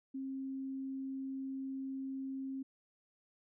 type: tone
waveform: sine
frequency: 267.6 Hz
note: C4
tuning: 39 cents sharp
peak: -38 dBFS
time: 0.14-2.63 s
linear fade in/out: 10 ms
effects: none